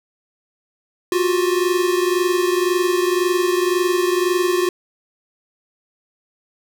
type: tone pair together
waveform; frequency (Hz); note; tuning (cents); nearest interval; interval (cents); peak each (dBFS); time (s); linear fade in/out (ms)
square; 354.4 / 376.3; F4 / F#4; +25 / +29; minor second; 104; -18 / -22; 1.12-4.69; 2
effects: none